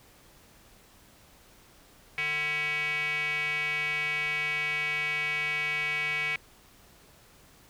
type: tone with band-pass filter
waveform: square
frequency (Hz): 150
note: D3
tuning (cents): +37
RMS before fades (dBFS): -30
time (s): 2.18-6.36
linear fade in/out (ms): 0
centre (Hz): 2300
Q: 8.3
effects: pink hiss -57 dBFS RMS until 7.69 s